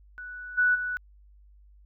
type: tone with level steps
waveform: sine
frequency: 1480 Hz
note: F#6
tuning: in tune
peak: -37 / -19 / -28 dBFS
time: 0.18-0.97 s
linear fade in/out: 0 ms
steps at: 0.57 / 0.74 s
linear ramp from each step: 20 ms
effects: added 50 Hz sine -52 dBFS peak until 1.85 s